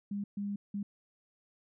sine tone bursts at uneven times, 202.3 Hz, G#3, 45 cents flat, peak -33 dBFS, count 3, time 0.11-0.24 / 0.37-0.56 / 0.74-0.83 s, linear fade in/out 5 ms, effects none

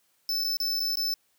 square tone with dropouts, 5274 Hz, E8, in tune, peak -26 dBFS, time 0.29-1.14 s, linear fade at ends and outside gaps 1 ms, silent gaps 0.44-0.445 / 0.57-0.601 / 0.796-0.802 / 0.956-0.971 s, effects white hiss -69 dBFS RMS until 1.38 s + high-pass 100 Hz 12 dB/octave

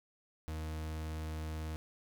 40% pulse tone, 78.5 Hz, D#2, 16 cents sharp, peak -37 dBFS, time 0.48-1.76 s, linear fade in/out 0 ms, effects none

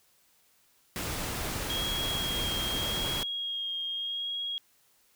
pink noise, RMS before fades -34 dBFS, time 0.96-3.23 s, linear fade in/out 0 ms
sine tone with vibrato, 3265 Hz, G#7, 30 cents flat, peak -31 dBFS, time 1.7-4.58 s, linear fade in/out 0 ms, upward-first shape sine, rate 0.83 Hz, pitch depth 16 cents each way
effects white hiss -66 dBFS RMS until 5.15 s

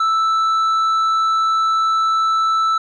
sine tone with tanh clipping, 1318.5 Hz, E6, in tune, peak -15 dBFS, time 0-2.78 s, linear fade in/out 5 ms, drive 6 dB, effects none

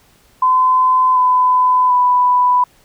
sine tone with pitch steps, 1021 / 1006.4 / 991.9 Hz, C6 / B5 / B5, -43 / +32 / +7 cents, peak -9 dBFS, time 0.42-2.64 s, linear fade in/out 5 ms, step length 740 ms, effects pink hiss -52 dBFS RMS until 2.84 s

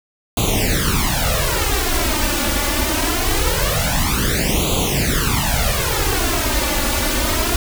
pink noise with flanger, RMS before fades -18 dBFS, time 0.37-7.56 s, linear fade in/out 2 ms, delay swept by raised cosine 0.28 to 3.48 ms, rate 0.23 Hz, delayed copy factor +1, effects none

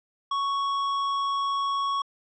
sine tone with hard clipping, 1111 Hz, C#6, 4 cents sharp, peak -26 dBFS, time 0.31-2.02 s, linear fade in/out 5 ms, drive 11 dB, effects low-pass 5000 Hz 12 dB/octave

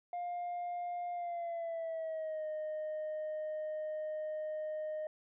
sine tone with pitch glide, 705 to 617.3 Hz, F5 to D#5, +16 to -14 cents, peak -34 dBFS, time 0.13-5.07 s, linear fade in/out 2 ms, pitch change -230 cents, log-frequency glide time 1.13-2.47 s, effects tanh soft clip ceiling -35 dBFS

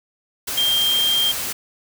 sine tone in noise, 3189 Hz, G7, 29 cents sharp, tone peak -16 dBFS, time 0.57-1.32 s, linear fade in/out 10 ms, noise white, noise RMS -26 dBFS, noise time 0.47-1.53 s, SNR +7 dB, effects none

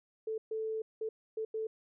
sine tone bursts at uneven times, 440 Hz, A4, in tune, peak -33 dBFS, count 5, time 0.27-0.38 / 0.51-0.82 / 1.01-1.09 / 1.37-1.45 / 1.54-1.67 s, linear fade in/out 5 ms, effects none

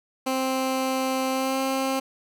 15% pulse tone with pitch glide, 262.3 to 266.3 Hz, C4 to C4, +4 to +31 cents, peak -17 dBFS, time 0.26-2 s, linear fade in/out 10 ms, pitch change +27 cents, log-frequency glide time 1.31-1.6 s, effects none

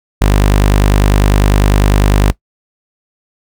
sawtooth tone, 50 Hz, G1, 35 cents sharp, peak -3 dBFS, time 0.21-2.32 s, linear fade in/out 10 ms, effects noise-tail reverb RT60 0.1 s tail -20 dB re dry

